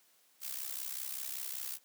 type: noise with amplitude modulation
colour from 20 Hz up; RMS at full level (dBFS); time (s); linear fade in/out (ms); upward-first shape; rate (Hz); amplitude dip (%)
blue; -37; 0.4-1.79; 50; sine; 65.2; 80
effects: white hiss -68 dBFS RMS until 1.84 s + high-pass 200 Hz 12 dB/octave